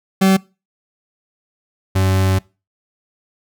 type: tone pair in turn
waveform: 40% pulse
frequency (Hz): 191.4 / 94.98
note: G3 / F#2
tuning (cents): -41 / +46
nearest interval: octave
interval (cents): 1213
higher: first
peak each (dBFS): -9 / -12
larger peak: first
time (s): 0.21-0.37 / 1.95-2.39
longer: second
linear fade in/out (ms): 10
effects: noise-tail reverb RT60 0.3 s tail -24 dB re dry